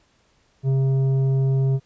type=tone with tanh clipping; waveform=sine; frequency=134.3 Hz; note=C3; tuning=46 cents sharp; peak=-18 dBFS; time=0.63-1.8 s; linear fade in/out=50 ms; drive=8 dB; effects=pink hiss -62 dBFS RMS until 1.85 s + resampled to 16000 Hz